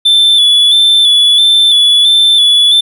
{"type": "tone with vibrato", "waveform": "triangle", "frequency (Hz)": 3484, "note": "A7", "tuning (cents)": -18, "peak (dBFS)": -3, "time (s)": [0.05, 2.81], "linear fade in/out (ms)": 10, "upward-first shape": "square", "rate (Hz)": 1.5, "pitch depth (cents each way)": 31, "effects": []}